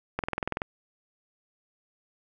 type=click train; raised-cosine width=0.5 ms; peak=-13 dBFS; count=10; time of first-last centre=0.19-0.619 s; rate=21 Hz; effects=none